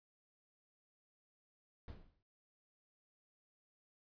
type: noise with exponential decay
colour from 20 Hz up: brown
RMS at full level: -45 dBFS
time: 1.88-2.23 s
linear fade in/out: 1 ms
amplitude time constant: 74 ms
effects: resampled to 11025 Hz